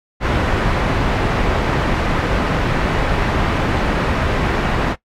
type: low-pass noise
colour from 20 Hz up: pink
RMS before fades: -17 dBFS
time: 0.2-4.96 s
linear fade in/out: 50 ms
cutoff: 2100 Hz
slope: 12 dB/octave
effects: noise-tail reverb RT60 0.1 s tail -18 dB re dry + MP3 96 kbps